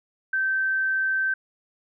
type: tone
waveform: sine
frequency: 1551 Hz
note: G6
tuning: 19 cents flat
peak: -21 dBFS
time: 0.33-1.34 s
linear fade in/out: 5 ms
effects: none